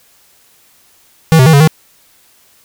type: tone with pitch steps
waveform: square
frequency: 161.5 / 129.4 / 160.8 / 141.2 / 157.5 Hz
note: E3 / C3 / E3 / C#3 / D#3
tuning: -35 / -19 / -43 / +32 / +21 cents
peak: -4 dBFS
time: 1.32-1.675 s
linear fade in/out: 0 ms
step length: 71 ms
effects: white hiss -49 dBFS RMS until 2.64 s